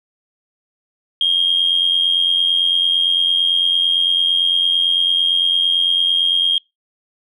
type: tone with amplitude modulation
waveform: sine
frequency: 3234 Hz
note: G#7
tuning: 47 cents flat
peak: -9 dBFS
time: 1.21-6.58 s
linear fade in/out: 2 ms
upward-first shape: sine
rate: 88.9 Hz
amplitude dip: 65%
effects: noise-tail reverb RT60 0.2 s tail -26 dB re dry + tanh soft clip ceiling -6 dBFS